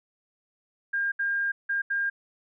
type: tone bursts at uneven times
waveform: sine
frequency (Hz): 1608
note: G6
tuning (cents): +44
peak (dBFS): -24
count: 4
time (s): 0.93-1.12 / 1.19-1.52 / 1.69-1.82 / 1.9-2.1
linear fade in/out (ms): 10
effects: none